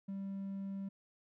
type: tone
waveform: triangle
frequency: 195.6 Hz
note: G3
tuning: 4 cents flat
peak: -36 dBFS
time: 0.08-0.89 s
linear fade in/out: 10 ms
effects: tanh soft clip ceiling -32 dBFS